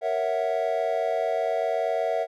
triangle chord, F# dominant seventh, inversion first, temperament equal, 466.2 / 554.4 / 659.3 / 740 Hz, A#4 / C#5 / E5 / F#5, 0 / 0 / 0 / 0 cents, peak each -28 / -29 / -24 / -28 dBFS, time 0.01-2.27 s, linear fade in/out 50 ms, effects none

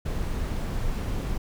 brown noise, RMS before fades -28 dBFS, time 0.05-1.38 s, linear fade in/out 10 ms, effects none

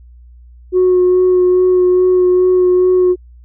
sine tone with vibrato, 364.8 Hz, F#4, 24 cents flat, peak -6 dBFS, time 0.72-3.16 s, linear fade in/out 50 ms, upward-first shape sine, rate 2.4 Hz, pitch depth 14 cents each way, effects tanh soft clip ceiling -5 dBFS + added 60 Hz sine -37 dBFS peak until 3.44 s

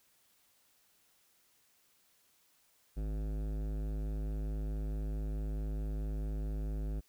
sine tone with hard clipping, 52.3 Hz, G#1, 13 cents sharp, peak -36 dBFS, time 2.96-7.01 s, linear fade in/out 20 ms, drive 16 dB, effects white hiss -70 dBFS RMS until 7.08 s

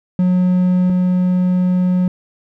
triangle tone pair in turn, 181.6 / 181.6 Hz, F#3 / F#3, -32 / -32 cents, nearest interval unison, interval 0 cents, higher neither, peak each -9 / -10 dBFS, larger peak first, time 0.19-0.9 / 0.9-2.08 s, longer second, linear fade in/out 2 ms, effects none

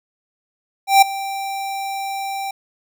square tone with ADSR envelope, 784 Hz, G5, in tune, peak -6 dBFS, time 0.87-2.51 s, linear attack 150 ms, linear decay 8 ms, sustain -18 dB, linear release 4 ms, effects none

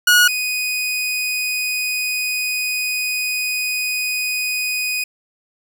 sawtooth tone pair in turn, 1453 / 2490 Hz, F#6 / D#7, -32 / +1 cents, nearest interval major sixth, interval 933 cents, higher second, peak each -6 / -16 dBFS, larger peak first, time 0.07-0.28 / 0.28-5.04 s, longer second, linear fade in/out 5 ms, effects none

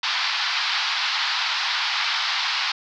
white band-pass noise, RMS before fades -24 dBFS, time 0.03-2.72 s, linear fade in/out 5 ms, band 810 to 4900 Hz, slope 48 dB/octave, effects none

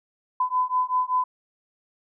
sine beating tone pair, 1006 / 1011.2 Hz, B5 / B5, +32 / +41 cents, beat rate 5.2 Hz, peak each -24 / -24 dBFS, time 0.4-1.24 s, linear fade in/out 5 ms, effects none

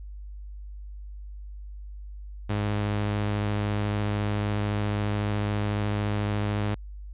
sawtooth tone with vibrato, 103.83 Hz, G#2, in tune, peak -21 dBFS, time 2.49-6.75 s, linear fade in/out 10 ms, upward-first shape sine, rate 14 Hz, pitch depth 13 cents each way, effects added 50 Hz sine -37 dBFS peak until 7.13 s + resampled to 8000 Hz

